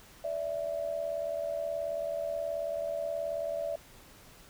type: tone pair together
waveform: sine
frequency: 580.7 / 659.3 Hz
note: D5 / E5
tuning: -20 / 0 cents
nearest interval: major second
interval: 220 cents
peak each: -34 / -34 dBFS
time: 0.24-3.76 s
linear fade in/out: 5 ms
effects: pink hiss -55 dBFS RMS until 4.49 s